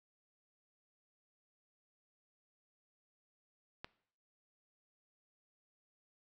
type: click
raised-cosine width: 0.3 ms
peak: -27 dBFS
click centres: 3.845 s
effects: noise-tail reverb RT60 0.6 s tail -20 dB re dry